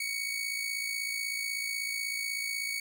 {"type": "tone with amplitude modulation", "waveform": "sawtooth", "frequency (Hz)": 2235, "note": "C#7", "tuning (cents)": 14, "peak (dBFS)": -26, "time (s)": [0, 2.8], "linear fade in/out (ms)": 5, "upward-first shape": "sine", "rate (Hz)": 56.2, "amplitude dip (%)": 55, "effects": []}